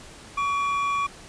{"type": "tone pair together", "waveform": "triangle", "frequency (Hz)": [1131, 2394], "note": ["C#6", "D7"], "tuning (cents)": [34, 33], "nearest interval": "octave + minor second", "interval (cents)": 1299, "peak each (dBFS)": [-21, -30], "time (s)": [0.37, 1.07], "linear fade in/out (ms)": 10, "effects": ["pink hiss -45 dBFS RMS until 1.28 s", "resampled to 22050 Hz"]}